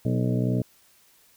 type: harmonic tone with a mistuned harmonic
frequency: 61.74 Hz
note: B1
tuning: in tune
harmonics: 2 / 3 / 4 / 5 / 6 / 7 / 8 / 9 / 10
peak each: -24 / -28 / -29 / -33 / -44 / -34 / -42 / -40 / -37 dBFS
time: 0.05-0.62 s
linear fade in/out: 5 ms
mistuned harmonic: 5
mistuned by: +29 cents
effects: white hiss -59 dBFS RMS until 1.36 s